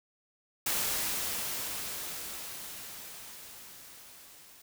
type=noise with level ramp; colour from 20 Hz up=white; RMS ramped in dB=-30 to -55 dBFS; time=0.66-4.62 s; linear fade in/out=5 ms; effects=none